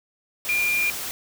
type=tone in noise; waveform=sine; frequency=2400 Hz; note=D7; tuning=37 cents sharp; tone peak=-20 dBFS; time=0.49-0.9 s; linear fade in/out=0 ms; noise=white; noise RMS=-31 dBFS; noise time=0.45-1.11 s; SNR=+8 dB; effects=none